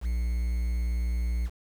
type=tone with quantisation; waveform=triangle; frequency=59.1 Hz; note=A#1; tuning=24 cents sharp; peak=-23 dBFS; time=0.01-1.5 s; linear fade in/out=50 ms; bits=8; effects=none